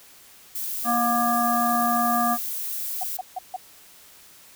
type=noise; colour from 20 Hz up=violet; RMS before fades=-30 dBFS; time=0.55-3.17 s; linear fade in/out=5 ms
type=harmonic tone; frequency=238.2 Hz; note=A#3; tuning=38 cents sharp; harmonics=1 / 3 / 5 / 7; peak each=-26 / -23 / -24 / -34 dBFS; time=0.84-2.38 s; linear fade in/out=50 ms
type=tone bursts; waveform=sine; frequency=742 Hz; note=F#5; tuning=5 cents sharp; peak=-26 dBFS; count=4; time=3.01-3.564 s; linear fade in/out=5 ms; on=26 ms; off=150 ms
effects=white hiss -50 dBFS RMS until 4.55 s